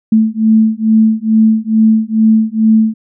sine beating tone pair, 218.9 / 221.2 Hz, A3 / A3, -9 / +9 cents, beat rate 2.3 Hz, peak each -10 dBFS, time 0.12-2.94 s, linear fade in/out 5 ms, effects none

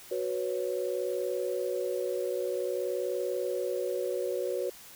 sine chord, F# suspended fourth, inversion none, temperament equal, 370 / 493.9 / 554.4 Hz, F#4 / B4 / C#5, 0 / 0 / 0 cents, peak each -33 / -33 / -34 dBFS, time 0.11-4.7 s, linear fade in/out 5 ms, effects white hiss -50 dBFS RMS until 4.95 s

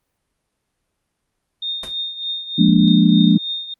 sine tone with tremolo, 3664 Hz, A#7, 31 cents flat, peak -20 dBFS, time 1.62-3.74 s, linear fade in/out 5 ms, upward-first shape triangle, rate 3.3 Hz, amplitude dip 75%
pink noise with exponential decay, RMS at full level -28 dBFS, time 1.83-1.97 s, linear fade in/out 5 ms, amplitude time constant 30 ms
sine chord, Bb dominant seventh, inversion second, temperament equal with one note detuned, 174.61 / 207.7 / 234.8 / 293.7 Hz, F3 / Ab3 / Bb3 / D4, 0 / 0 / +13 / 0 cents, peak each -14 / -14 / -16 / -17 dBFS, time 2.58-3.38 s, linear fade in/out 10 ms
effects pink hiss -73 dBFS RMS until 3.79 s + Opus 32 kbps

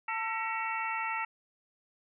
harmonic tone with a mistuned harmonic, 447.4 Hz, A4, 29 cents sharp, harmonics 2 / 3 / 4 / 5 / 6, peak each -35 / -37 / -39 / -39 / -39 dBFS, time 0.08-1.25 s, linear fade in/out 5 ms, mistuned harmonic 4, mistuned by +110 cents, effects none

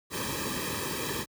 pink noise with comb filter, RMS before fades -33 dBFS, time 0.1-1.26 s, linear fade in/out 50 ms, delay 1.4 ms, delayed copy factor -0.9, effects high-pass 60 Hz 12 dB/octave

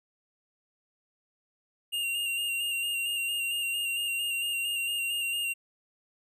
square tone with vibrato, 2794 Hz, F7, in tune, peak -29 dBFS, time 1.92-5.54 s, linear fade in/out 20 ms, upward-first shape square, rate 4.4 Hz, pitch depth 24 cents each way, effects none

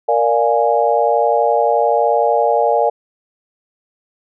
sine chord, Bb dominant seventh, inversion none, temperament equal, 466.2 / 587.3 / 698.5 / 830.6 Hz, Bb4 / D5 / F5 / Ab5, 0 / 0 / 0 / 0 cents, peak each -17 dBFS, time 0.08-2.9 s, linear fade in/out 10 ms, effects none

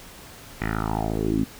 10% pulse tone with low-pass filter sweep, 54.2 Hz, A1, 25 cents flat, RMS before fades -25 dBFS, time 0.6-1.45 s, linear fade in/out 20 ms, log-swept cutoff 2200 to 240 Hz, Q 4.5, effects pink hiss -44 dBFS RMS until 1.59 s

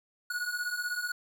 square beating tone pair, 1447 / 1463 Hz, F#6 / F#6, -39 / -20 cents, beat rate 16 Hz, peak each -37 / -34 dBFS, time 0.3-1.12 s, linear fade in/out 5 ms, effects 10-bit

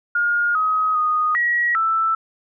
sine tone with pitch steps, 1422 / 1265 / 1239 / 1912 / 1324 Hz, F6 / D#6 / D#6 / A#6 / E6, +31 / +28 / -8 / +43 / +7 cents, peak -16 dBFS, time 0.15-2.15 s, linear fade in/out 5 ms, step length 400 ms, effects none

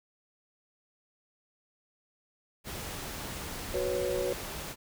pink noise, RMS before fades -39 dBFS, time 2.64-4.76 s, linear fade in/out 50 ms
sine chord, F# suspended fourth, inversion none, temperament just, 370 / 493.3 / 555 Hz, F#4 / B4 / C#5, 0 / -2 / +2 cents, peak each -33 dBFS, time 3.74-4.33 s, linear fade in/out 2 ms
effects none

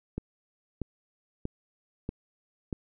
click train, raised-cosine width 3 ms, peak -19 dBFS, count 5, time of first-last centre 0.18-2.728 s, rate 1.57 Hz, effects none

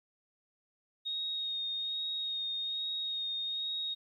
sine tone with vibrato, 3729 Hz, A#7, in tune, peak -33 dBFS, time 1.05-3.95 s, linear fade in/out 20 ms, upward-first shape sine, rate 1.2 Hz, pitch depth 17 cents each way, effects 12-bit

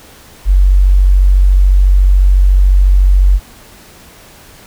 sine tone, 47 Hz, F#1, 28 cents sharp, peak -4 dBFS, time 0.45-3.4 s, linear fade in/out 50 ms, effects pink hiss -39 dBFS RMS until 4.66 s

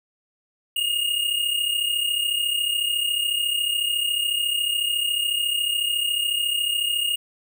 square tone pair together, 2821 / 2855 Hz, F7 / F7, +17 / +37 cents, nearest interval unison, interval 20 cents, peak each -28 / -23 dBFS, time 0.76-7.16 s, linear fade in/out 5 ms, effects none

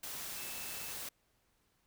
sine tone in noise, 2637 Hz, E7, in tune, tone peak -52 dBFS, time 0.37-0.93 s, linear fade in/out 5 ms, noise white, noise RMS -43 dBFS, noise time 0.03-1.09 s, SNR -12 dB, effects pink hiss -75 dBFS RMS until 1.86 s

